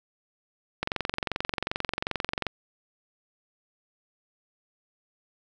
click train, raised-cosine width 0.3 ms, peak -11 dBFS, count 38, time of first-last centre 0.83-2.467 s, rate 22.6 Hz, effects none

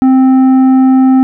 sine tone with tanh clipping, 261.6 Hz, C4, in tune, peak -5 dBFS, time 0.02-1.23 s, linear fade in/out 0 ms, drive 8 dB, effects none

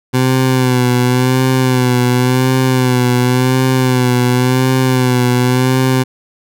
20% pulse tone with vibrato, 127 Hz, B2, 49 cents sharp, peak -5 dBFS, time 0.13-6.04 s, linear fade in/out 20 ms, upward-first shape sine, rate 0.92 Hz, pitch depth 45 cents each way, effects none

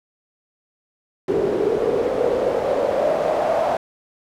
pink noise with band-pass filter sweep, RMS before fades -20 dBFS, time 1.28-3.77 s, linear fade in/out 2 ms, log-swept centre 390 to 690 Hz, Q 6.4, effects none

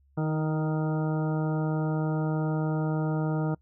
harmonic tone with a mistuned harmonic, 155.56 Hz, D#3, in tune, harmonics 1 / 2 / 3 / 4 / 5 / 6 / 8 / 9, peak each -26 / -32 / -36 / -38 / -40 / -42 / -44 / -45 dBFS, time 0.17-3.55 s, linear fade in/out 10 ms, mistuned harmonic 2, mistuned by +18 cents, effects noise-tail reverb RT60 0.1 s tail -25 dB re dry + added 69 Hz sine -60 dBFS peak until 3.61 s

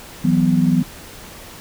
sine chord, E suspended second, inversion none, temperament equal with one note detuned, 164.81 / 185 / 247.8 Hz, E3 / F#3 / B3, 0 / 0 / +6 cents, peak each -17 dBFS, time 0.24-0.83 s, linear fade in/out 10 ms, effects pink hiss -38 dBFS RMS until 1.6 s

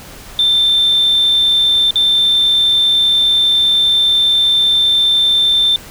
sine tone with dropouts, 3565 Hz, A7, 22 cents sharp, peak -8 dBFS, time 0.39-5.76 s, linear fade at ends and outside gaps 1 ms, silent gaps 1.908-1.957 s, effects tanh soft clip ceiling -5 dBFS + pink hiss -35 dBFS RMS until 5.9 s

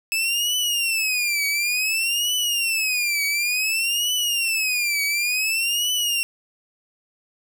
sawtooth tone with vibrato, 2602 Hz, E7, 23 cents flat, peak -17 dBFS, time 0.12-6.23 s, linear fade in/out 0 ms, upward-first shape triangle, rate 0.56 Hz, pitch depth 250 cents each way, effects none

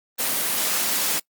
white high-pass noise, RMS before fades -23 dBFS, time 0.18-1.2 s, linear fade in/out 20 ms, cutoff 160 Hz, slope 24 dB/octave, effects noise-tail reverb RT60 0.1 s tail -22 dB re dry + Opus 24 kbps

